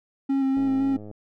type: tone with vibrato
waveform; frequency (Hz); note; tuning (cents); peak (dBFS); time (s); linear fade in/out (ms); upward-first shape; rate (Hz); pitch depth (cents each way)
triangle; 270; C#4; -45; -18; 0.29-0.97; 10; square; 3.9; 17
type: click train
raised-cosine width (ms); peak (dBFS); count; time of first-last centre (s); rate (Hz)
2; -28; 58; 0.57-1.113; 105
effects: none